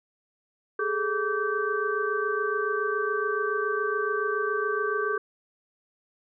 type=tone cluster; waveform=sine; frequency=407.1 / 434.2 / 1155 / 1552 Hz; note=G#4 / A4 / D6 / G6; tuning=-35 / -23 / -29 / -18 cents; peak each=-30 dBFS; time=0.79-5.18 s; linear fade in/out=5 ms; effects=none